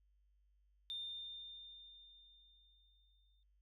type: tone with exponential decay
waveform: sine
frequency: 3613 Hz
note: A7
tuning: 45 cents sharp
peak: -40 dBFS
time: 0.9-3.43 s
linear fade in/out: 0 ms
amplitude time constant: 550 ms
effects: tanh soft clip ceiling -36 dBFS + added 50 Hz sine -70 dBFS peak until 3.61 s